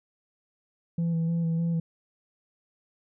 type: tone with vibrato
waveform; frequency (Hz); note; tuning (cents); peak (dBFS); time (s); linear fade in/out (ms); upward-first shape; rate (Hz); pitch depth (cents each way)
sine; 166.3; E3; +16; -21; 0.98-1.8; 5; square; 3.3; 19
effects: tanh soft clip ceiling -23 dBFS